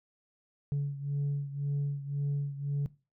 sine beating tone pair, 141.8 / 143.7 Hz, C#3 / D3, +40 / -37 cents, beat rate 1.9 Hz, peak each -29 / -33 dBFS, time 0.72-2.86 s, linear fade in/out 0 ms, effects noise-tail reverb RT60 0.3 s tail -20 dB re dry + tanh soft clip ceiling -26 dBFS

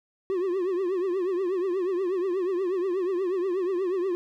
triangle tone with vibrato, 368.6 Hz, F#4, 7 cents flat, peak -22 dBFS, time 0.3-4.15 s, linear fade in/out 0 ms, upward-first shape triangle, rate 8.3 Hz, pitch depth 140 cents each way, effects none

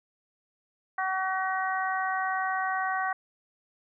harmonic tone, 378 Hz, F#4, 37 cents sharp, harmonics 2 / 3 / 4 / 5, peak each -30 / -32 / -33 / -34 dBFS, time 0.98-3.13 s, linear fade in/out 5 ms, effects none

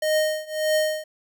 square tone with tremolo, 619 Hz, D#5, 9 cents flat, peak -18 dBFS, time 0.02-1.04 s, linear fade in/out 5 ms, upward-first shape triangle, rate 1.7 Hz, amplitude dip 95%, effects none

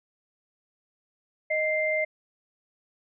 sine tone pair together, 622.3 / 2093 Hz, D#5 / C7, 0 / 0 cents, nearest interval octave + major sixth, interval 2100 cents, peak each -26 dBFS, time 1.5-2.05 s, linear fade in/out 10 ms, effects none

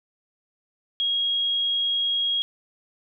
sine tone, 3285 Hz, G#7, 20 cents flat, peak -21 dBFS, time 1-2.42 s, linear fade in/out 0 ms, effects none

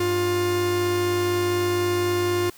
45% pulse tone pair together, 99.4 / 353.5 Hz, G2 / F4, +25 / +21 cents, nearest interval octave + minor seventh, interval 2196 cents, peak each -29 / -21 dBFS, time 0-2.5 s, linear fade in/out 5 ms, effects white hiss -49 dBFS RMS until 2.57 s

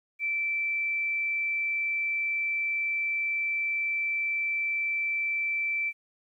sine tone, 2331 Hz, D7, 14 cents flat, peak -26 dBFS, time 0.19-5.93 s, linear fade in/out 50 ms, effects 11-bit

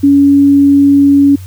sine tone, 281.2 Hz, C#4, 25 cents sharp, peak -3 dBFS, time 0.03-1.36 s, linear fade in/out 10 ms, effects added 93 Hz sine -25 dBFS peak until 1.46 s + white hiss -41 dBFS RMS until 1.46 s

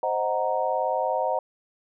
sine chord, C half-diminished seventh, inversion none, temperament equal, 523.3 / 622.3 / 740 / 932.3 Hz, C5 / Eb5 / Gb5 / Bb5, 0 / 0 / 0 / 0 cents, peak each -28 dBFS, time 0.03-1.39 s, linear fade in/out 2 ms, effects none

